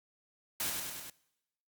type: noise with echo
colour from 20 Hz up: white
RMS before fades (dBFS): -34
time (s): 0.6-0.7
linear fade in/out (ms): 2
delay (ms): 100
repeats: 4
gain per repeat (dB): -3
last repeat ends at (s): 1.1
effects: noise-tail reverb RT60 0.9 s tail -22 dB re dry + Opus 48 kbps